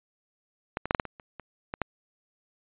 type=clicks; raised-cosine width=0.5 ms; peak=-14 / -17 / -6 / -6 / -9 / -21 / -30 / -25 / -17 / -11 dBFS; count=10; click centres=0.771 / 0.856 / 0.909 / 0.948 / 0.998 / 1.053 / 1.198 / 1.397 / 1.739 / 1.817 s; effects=resampled to 8000 Hz